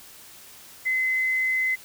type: tone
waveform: sine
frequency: 2044 Hz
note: C7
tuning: 41 cents flat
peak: -21 dBFS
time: 0.85-1.76 s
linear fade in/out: 20 ms
effects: white hiss -47 dBFS RMS until 1.84 s